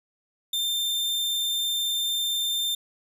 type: tone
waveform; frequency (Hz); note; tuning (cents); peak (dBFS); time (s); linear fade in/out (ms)
40% pulse; 3589; A7; +34; -23; 0.53-2.75; 5
effects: none